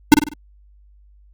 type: tone with echo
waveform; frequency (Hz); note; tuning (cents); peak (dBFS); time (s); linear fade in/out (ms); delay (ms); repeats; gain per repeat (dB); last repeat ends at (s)
square; 299; D4; +31; -4; 0.12-0.14; 0; 49; 4; -7; 0.336
effects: added 50 Hz sine -47 dBFS peak until 1.33 s + Opus 48 kbps